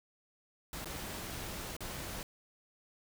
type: noise with dropouts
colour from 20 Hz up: pink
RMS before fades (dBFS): -42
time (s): 0.73-2.23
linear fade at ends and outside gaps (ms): 1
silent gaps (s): 0.845-0.857 / 1.766-1.806
effects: none